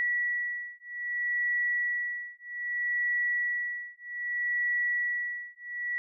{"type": "beating tone pair", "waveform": "sine", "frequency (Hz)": [1940, 1940.63], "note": ["B6", "B6"], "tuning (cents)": [-31, -31], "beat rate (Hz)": 0.63, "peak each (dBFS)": -31, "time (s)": [0, 5.98], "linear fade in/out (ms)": 0, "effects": []}